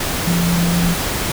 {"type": "tone in noise", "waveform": "sine", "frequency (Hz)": 172.2, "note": "F3", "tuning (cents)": -24, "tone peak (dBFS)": -14, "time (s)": [0.27, 0.94], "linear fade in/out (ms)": 5, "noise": "pink", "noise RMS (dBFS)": -21, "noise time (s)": [0, 1.32], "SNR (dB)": 4, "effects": []}